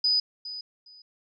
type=tone with echo; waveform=sine; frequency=4978 Hz; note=D#8; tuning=in tune; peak=-20 dBFS; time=0.04-0.2 s; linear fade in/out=5 ms; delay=410 ms; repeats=2; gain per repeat=-14 dB; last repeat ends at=1.02 s; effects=none